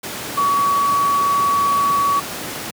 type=tone in noise; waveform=sine; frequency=1131 Hz; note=C#6; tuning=34 cents sharp; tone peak=-14 dBFS; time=0.37-2.2 s; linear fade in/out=10 ms; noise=pink; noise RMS=-27 dBFS; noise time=0.03-2.71 s; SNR=+10 dB; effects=high-pass 150 Hz 12 dB/octave